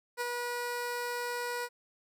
15% pulse tone with ADSR envelope, 484.6 Hz, B4, 33 cents flat, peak -24 dBFS, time 0.17-1.69 s, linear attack 40 ms, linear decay 25 ms, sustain -3 dB, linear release 51 ms, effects none

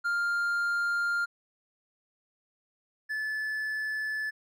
triangle tone pair in turn, 1400 / 1734.1 Hz, F6 / A6, +4 / -26 cents, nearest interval major third, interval 370 cents, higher second, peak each -24 / -28 dBFS, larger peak first, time 0.04-1.26 / 3.09-4.31 s, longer neither, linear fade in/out 20 ms, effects none

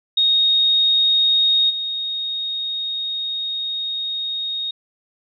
sine tone with level steps, 3729 Hz, A#7, in tune, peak -13 / -22 dBFS, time 0.17-4.71 s, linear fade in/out 5 ms, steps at 1.69 s, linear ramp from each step 20 ms, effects none

